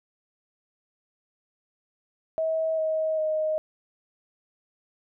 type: tone with pitch steps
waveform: sine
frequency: 642 / 632.4 / 623 Hz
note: E5 / D#5 / D#5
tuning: -46 / +28 / +2 cents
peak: -23 dBFS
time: 2.38-3.58 s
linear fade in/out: 0 ms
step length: 400 ms
effects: none